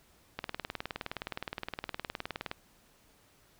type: click train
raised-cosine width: 0.3 ms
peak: -19 dBFS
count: 42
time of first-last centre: 0.39-2.514 s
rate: 19.3 Hz
effects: pink hiss -64 dBFS RMS until 3.59 s